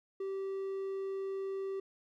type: tone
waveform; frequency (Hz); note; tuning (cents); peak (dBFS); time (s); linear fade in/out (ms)
triangle; 388; G4; -18; -33; 0.2-1.8; 5
effects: none